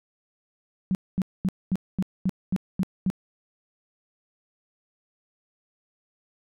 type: tone bursts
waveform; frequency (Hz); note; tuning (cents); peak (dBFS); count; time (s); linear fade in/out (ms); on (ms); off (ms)
sine; 187.3; F#3; +21; -20; 9; 0.91-3.101; 0; 39; 230
effects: none